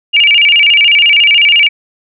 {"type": "tone with vibrato", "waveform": "sine", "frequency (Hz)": 2556, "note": "D#7", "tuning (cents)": 46, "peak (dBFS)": -4, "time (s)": [0.13, 1.69], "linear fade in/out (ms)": 20, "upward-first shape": "square", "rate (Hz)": 14, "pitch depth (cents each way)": 180, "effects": []}